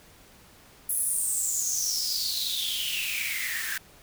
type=noise with high-pass filter sweep; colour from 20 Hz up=white; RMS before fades=-29 dBFS; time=0.89-3.78 s; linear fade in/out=5 ms; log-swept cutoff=11000 to 1600 Hz; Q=9.3; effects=pink hiss -54 dBFS RMS until 4.02 s